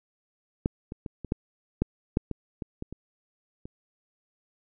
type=clicks; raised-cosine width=3 ms; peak=-11 / -23 / -22 / -23 / -12 / -10 / -9 / -18 / -20 / -21 / -25 / -27 dBFS; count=12; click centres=0.659 / 0.921 / 1.062 / 1.247 / 1.321 / 1.82 / 2.171 / 2.313 / 2.622 / 2.824 / 2.926 / 3.655 s; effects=none